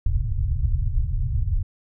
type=low-pass noise; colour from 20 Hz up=pink; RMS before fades=-22 dBFS; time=0.06-1.63 s; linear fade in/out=5 ms; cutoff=130 Hz; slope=96 dB/octave; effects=none